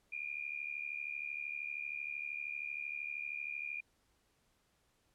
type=tone with amplitude modulation; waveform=sine; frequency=2420 Hz; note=D#7; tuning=49 cents flat; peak=-35 dBFS; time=0.12-3.81 s; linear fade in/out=10 ms; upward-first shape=sine; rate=72.9 Hz; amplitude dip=85%; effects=pink hiss -75 dBFS RMS until 5.14 s + low-pass 12000 Hz 12 dB/octave